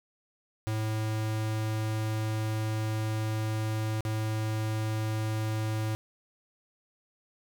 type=tone with dropouts; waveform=square; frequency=109.1 Hz; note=A2; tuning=14 cents flat; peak=-29 dBFS; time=0.67-5.95 s; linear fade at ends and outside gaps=0 ms; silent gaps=4.007-4.051 s; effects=none

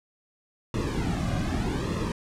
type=noise with flanger; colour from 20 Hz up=brown; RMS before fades=-28 dBFS; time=0.74-2.12 s; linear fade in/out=2 ms; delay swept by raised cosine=1.3 to 2.24 ms; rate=0.83 Hz; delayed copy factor=-0.85; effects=low-pass 9000 Hz 12 dB/octave

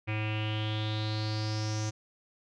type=tone with low-pass filter sweep; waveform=square; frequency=107.8 Hz; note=A2; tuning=35 cents flat; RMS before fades=-32 dBFS; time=0.07-1.91 s; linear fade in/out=20 ms; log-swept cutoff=2400 to 6200 Hz; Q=6.7; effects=none

